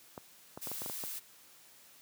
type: clicks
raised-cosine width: 1 ms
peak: -28 dBFS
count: 8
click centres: 0.178 / 0.575 / 0.672 / 0.716 / 0.819 / 0.861 / 0.898 / 1.038 s
type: noise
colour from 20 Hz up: blue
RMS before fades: -41 dBFS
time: 0.61-1.2 s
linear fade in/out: 20 ms
effects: white hiss -59 dBFS RMS until 2.01 s + high-pass 100 Hz 12 dB/octave